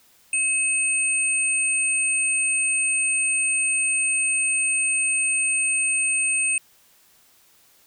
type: tone pair together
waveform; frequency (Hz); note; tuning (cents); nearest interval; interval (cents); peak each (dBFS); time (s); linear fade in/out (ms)
sine; 2570 / 8700; E7 / C#9; -45 / -33; octave + major sixth; 2112; -22; 0.33-6.58; 2
effects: white hiss -57 dBFS RMS until 7.86 s